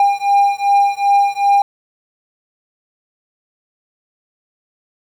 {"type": "beating tone pair", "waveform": "triangle", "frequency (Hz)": [802, 804.6], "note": ["G5", "G5"], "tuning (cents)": [39, 45], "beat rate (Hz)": 2.6, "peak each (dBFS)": -12, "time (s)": [0, 1.62], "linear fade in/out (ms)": 2, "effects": ["8-bit"]}